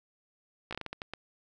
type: slowing click train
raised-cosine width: 0.3 ms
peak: -21 dBFS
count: 9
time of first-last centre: 0.71-1.136 s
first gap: 16 ms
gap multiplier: 1.33
effects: none